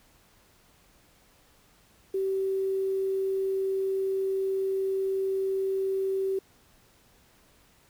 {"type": "tone with quantisation", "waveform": "sine", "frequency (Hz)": 385.1, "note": "G4", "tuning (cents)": -31, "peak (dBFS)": -25, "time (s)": [2.14, 6.39], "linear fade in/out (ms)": 5, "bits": 9, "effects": ["pink hiss -61 dBFS RMS until 7.89 s"]}